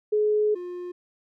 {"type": "tone pair in turn", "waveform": ["sine", "triangle"], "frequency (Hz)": [423.1, 355.8], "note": ["G#4", "F4"], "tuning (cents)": [32, 32], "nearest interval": "minor third", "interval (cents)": 300, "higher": "first", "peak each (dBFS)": [-19, -30], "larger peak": "first", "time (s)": [[0.12, 0.55], [0.55, 0.92]], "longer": "first", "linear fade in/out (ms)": 10, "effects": []}